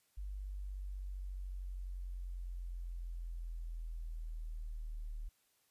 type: linear sweep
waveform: sine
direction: down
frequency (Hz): 49.4 to 37.85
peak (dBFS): -40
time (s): 0.17-5.29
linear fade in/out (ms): 10
effects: white hiss -75 dBFS RMS until 5.7 s + resampled to 32000 Hz